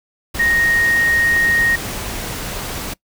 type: tone in noise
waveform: sine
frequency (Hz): 1864.7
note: A#6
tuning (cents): 0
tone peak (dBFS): -13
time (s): 0.39-1.76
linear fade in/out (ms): 10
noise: pink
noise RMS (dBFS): -26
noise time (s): 0.34-2.94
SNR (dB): +10
effects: noise-tail reverb RT60 0.1 s tail -22 dB re dry